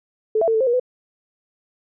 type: tone with pitch steps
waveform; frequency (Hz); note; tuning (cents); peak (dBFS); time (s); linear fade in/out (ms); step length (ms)
sine; 435.6 / 665 / 450 / 440.8 / 526 / 477.3 / 502; A4 / E5 / A4 / A4 / C5 / A#4 / B4; -17 / +15 / +39 / +3 / +9 / +41 / +28; -15; 0.35-0.798; 5; 64
effects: none